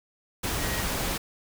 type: tone in noise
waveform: sine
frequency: 1894 Hz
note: A#6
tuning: 27 cents sharp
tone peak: -37 dBFS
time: 0.6-0.83 s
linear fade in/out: 10 ms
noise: pink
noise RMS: -29 dBFS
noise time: 0.43-1.18 s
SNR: -11 dB
effects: none